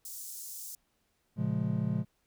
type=high-pass noise; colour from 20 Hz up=pink; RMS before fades=-43 dBFS; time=0.05-0.75 s; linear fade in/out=2 ms; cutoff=6300 Hz; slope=24 dB/octave
type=chord; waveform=triangle; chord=Bb minor seventh; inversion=none; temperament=just; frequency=116.54 / 139.85 / 174.81 / 209.8 Hz; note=Bb2 / Db3 / F3 / Ab3; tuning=0 / +16 / +2 / +18 cents; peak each=-32 dBFS; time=1.36-2.05 s; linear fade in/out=50 ms
effects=pink hiss -75 dBFS RMS until 2.26 s